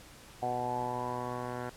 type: tone with low-pass filter sweep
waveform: 10% pulse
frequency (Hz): 123.47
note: B2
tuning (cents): 0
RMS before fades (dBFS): -35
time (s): 0.42-1.7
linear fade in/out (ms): 10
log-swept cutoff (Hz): 750 to 1300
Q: 8.3
effects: pink hiss -53 dBFS RMS until 1.76 s + low-pass 12000 Hz 12 dB/octave